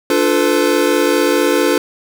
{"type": "chord", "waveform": "square", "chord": "B half-diminished seventh", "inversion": "first", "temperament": "equal with one note detuned", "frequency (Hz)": [293.7, 349.2, 440, 504.6], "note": ["D4", "F4", "A4", "B4"], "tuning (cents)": [0, 0, 0, 37], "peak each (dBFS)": -18, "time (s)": [0.1, 1.78], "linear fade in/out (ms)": 2, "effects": []}